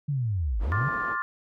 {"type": "linear two-way sweep", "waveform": "sine", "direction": "down then up", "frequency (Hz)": [150.4, 45.65, 150.4], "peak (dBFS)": -24, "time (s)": [0.08, 0.89], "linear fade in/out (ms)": 10, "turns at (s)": 0.61}
{"type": "low-pass noise", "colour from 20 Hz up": "white", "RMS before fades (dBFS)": -40, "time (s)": [0.59, 1.17], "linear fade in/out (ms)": 50, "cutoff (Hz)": 630, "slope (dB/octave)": 12}
{"type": "chord", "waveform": "sine", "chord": "D minor seventh", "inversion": "third", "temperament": "just", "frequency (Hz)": [1057.2, 1174.7, 1409.6, 1762], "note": ["C6", "D6", "F6", "A6"], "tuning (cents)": [18, 0, 16, 2], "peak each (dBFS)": -32, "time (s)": [0.72, 1.22], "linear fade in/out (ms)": 0}
{"effects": []}